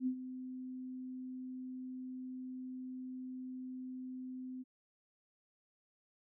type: tone with ADSR envelope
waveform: sine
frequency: 256.1 Hz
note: C4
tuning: 37 cents flat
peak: -30 dBFS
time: 0-4.64 s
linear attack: 66 ms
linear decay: 82 ms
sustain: -12 dB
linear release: 27 ms
effects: none